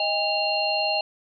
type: tone cluster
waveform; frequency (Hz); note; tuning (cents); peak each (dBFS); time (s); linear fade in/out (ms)
sine; 627 / 809 / 2772 / 4212; D#5 / G#5 / F7 / C8; +13 / -46 / -14 / +11; -27; 0-1.01; 2
effects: none